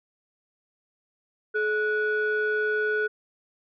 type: tone pair together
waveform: sine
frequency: 427.1 / 1471 Hz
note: G#4 / F#6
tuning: +48 / -11 cents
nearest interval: octave + major sixth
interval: 2141 cents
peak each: -24 dBFS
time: 1.54-3.08 s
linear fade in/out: 20 ms
effects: tanh soft clip ceiling -18 dBFS